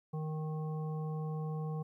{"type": "harmonic tone", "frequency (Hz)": 155.56, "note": "D#3", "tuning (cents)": 0, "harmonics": [1, 3, 5, 7], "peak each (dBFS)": [-35, -45, -49, -52], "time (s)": [0.13, 1.83], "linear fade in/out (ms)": 10, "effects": ["13-bit"]}